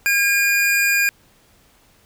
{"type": "tone pair together", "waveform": "square", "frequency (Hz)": [1619.8, 2427], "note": ["G#6", "D#7"], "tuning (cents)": [-44, -44], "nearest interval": "perfect fifth", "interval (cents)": 700, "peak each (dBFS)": [-19, -18], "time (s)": [0.06, 1.09], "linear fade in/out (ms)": 0, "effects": ["pink hiss -55 dBFS RMS until 2.05 s"]}